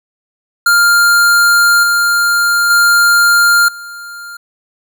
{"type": "tone with level steps", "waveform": "square", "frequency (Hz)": 1400, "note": "F6", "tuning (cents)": 4, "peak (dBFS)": [-7, -10, -7, -27], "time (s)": [0.66, 4.37], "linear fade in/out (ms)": 5, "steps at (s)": [1.83, 2.7, 3.68], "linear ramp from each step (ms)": 5, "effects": []}